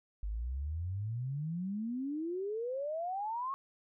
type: exponential sweep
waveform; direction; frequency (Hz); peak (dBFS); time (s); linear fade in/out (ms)
sine; up; 49.14 to 1108.7; -34; 0.23-3.54; 0
effects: none